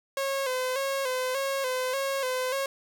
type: tone with vibrato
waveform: sawtooth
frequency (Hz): 528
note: C5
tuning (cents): +16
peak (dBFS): -23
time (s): 0.17-2.66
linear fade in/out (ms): 2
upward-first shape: square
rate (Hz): 1.7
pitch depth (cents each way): 58
effects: none